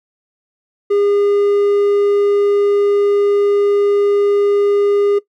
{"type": "tone", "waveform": "triangle", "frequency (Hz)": 406.4, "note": "G#4", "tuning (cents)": -38, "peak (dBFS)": -9, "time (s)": [0.9, 5.19], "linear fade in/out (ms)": 10, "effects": ["noise-tail reverb RT60 0.1 s tail -17 dB re dry"]}